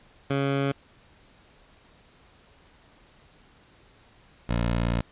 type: tone pair in turn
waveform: 15% pulse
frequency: 138.59 / 58.27 Hz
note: C#3 / A#1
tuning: 0 / 0 cents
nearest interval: octave + minor third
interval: 1500 cents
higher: first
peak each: -17 dBFS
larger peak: neither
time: 0.3-0.72 / 4.49-5.01 s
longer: second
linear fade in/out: 5 ms
effects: pink hiss -57 dBFS RMS until 5.11 s + resampled to 8000 Hz